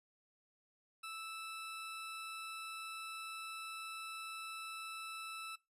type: tone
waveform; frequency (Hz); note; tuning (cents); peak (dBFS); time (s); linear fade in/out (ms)
20% pulse; 1317; E6; -2; -39; 1.03-5.56; 10
effects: noise-tail reverb RT60 0.2 s tail -19 dB re dry + resampled to 32000 Hz